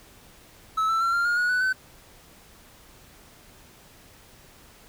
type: tone with pitch steps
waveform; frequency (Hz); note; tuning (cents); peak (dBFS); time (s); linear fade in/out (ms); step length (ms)
triangle; 1300 / 1329.6 / 1359.9 / 1390.9 / 1422.6 / 1455 / 1488.1 / 1522; E6 / E6 / F6 / F6 / F6 / F#6 / F#6 / F#6; -24 / +15 / -46 / -7 / +32 / -29 / +9 / +48; -19; 0.77-1.73; 10; 120
effects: pink hiss -52 dBFS RMS until 4.88 s